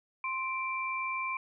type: tone pair together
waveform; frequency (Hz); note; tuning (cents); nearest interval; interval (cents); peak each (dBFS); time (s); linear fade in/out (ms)
sine; 1046.4 / 2349; C6 / D7; 0 / 0; octave + major second; 1400; -34 / -34; 0.24-1.37; 2
effects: none